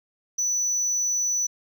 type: tone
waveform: sine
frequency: 5960 Hz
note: F#8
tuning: 12 cents sharp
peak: -19 dBFS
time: 0.38-1.47 s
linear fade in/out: 10 ms
effects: tanh soft clip ceiling -21 dBFS + 10-bit